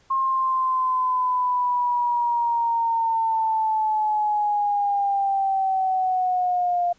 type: linear sweep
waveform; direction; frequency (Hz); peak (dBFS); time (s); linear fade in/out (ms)
sine; down; 1070 to 698.5; -19; 0.1-6.93; 10
effects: pink hiss -59 dBFS RMS until 6.98 s + resampled to 16000 Hz